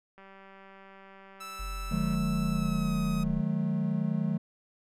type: click train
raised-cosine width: 0.5 ms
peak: -37 dBFS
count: 383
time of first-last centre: 0.18-2.149 s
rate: 194 Hz
type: tone with pitch glide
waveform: sawtooth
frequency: 1318.5 to 1261.1 Hz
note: E6 to D#6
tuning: 0 to +23 cents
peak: -36 dBFS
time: 1.4-3.24 s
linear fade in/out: 10 ms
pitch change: -77 cents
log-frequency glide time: 2.51-2.95 s
type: linear sweep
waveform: sine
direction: down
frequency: 46.57 to 34.65 Hz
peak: -34 dBFS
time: 1.59-3.41 s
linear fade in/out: 10 ms
type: chord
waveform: triangle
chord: D# diminished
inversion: none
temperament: equal with one note detuned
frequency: 155.56 / 185 / 215.8 Hz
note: D#3 / F#3 / A3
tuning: 0 / 0 / -33 cents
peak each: -29 dBFS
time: 1.91-4.38 s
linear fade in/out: 10 ms
effects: resampled to 32000 Hz